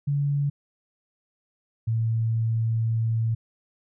sine tone pair in turn, 142.6 / 113.18 Hz, C#3 / A2, +49 / +49 cents, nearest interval major third, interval 400 cents, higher first, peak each -21 dBFS, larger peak neither, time 0.07-0.5 / 1.87-3.35 s, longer second, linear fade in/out 10 ms, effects none

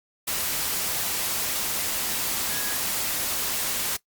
sine tone in noise, 1661.2 Hz, G#6, in tune, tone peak -36 dBFS, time 2.5-2.75 s, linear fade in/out 10 ms, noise white, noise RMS -27 dBFS, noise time 0.27-3.97 s, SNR -12 dB, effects noise-tail reverb RT60 0.1 s tail -20 dB re dry + Opus 48 kbps

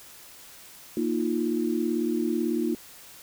sine chord, Bb suspended fourth, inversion none, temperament equal, 233.1 / 311.1 / 349.2 Hz, Bb3 / Eb4 / F4, 0 / 0 / 0 cents, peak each -28 dBFS, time 0.97-2.75 s, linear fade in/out 2 ms, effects white hiss -48 dBFS RMS until 3.22 s

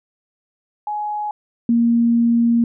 sine tone pair in turn, 839 / 234 Hz, G#5 / A#3, +17 / +7 cents, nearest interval octave + minor seventh, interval 2210 cents, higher first, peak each -21 / -12 dBFS, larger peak second, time 0.87-1.31 / 1.69-2.64 s, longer second, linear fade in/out 2 ms, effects none

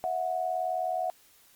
sine tone pair together, 650 / 729.6 Hz, E5 / F#5, -24 / -24 cents, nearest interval major second, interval 200 cents, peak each -32 / -29 dBFS, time 0.04-1.1 s, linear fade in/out 0 ms, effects white hiss -60 dBFS RMS until 1.55 s + Opus 48 kbps

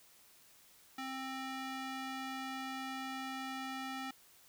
square tone with band-pass filter, 264.2 Hz, C4, 17 cents sharp, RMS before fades -42 dBFS, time 0.98-4.11 s, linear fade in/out 5 ms, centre 1900 Hz, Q 0.53, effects white hiss -63 dBFS RMS until 4.48 s

